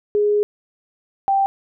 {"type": "tone pair in turn", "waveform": "sine", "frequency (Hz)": [415.3, 784], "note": ["G#4", "G5"], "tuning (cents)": [0, 0], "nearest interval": "major seventh", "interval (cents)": 1100, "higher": "second", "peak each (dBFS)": -14, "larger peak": "neither", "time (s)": [[0.15, 0.43], [1.28, 1.46]], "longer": "first", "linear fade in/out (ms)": 0, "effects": []}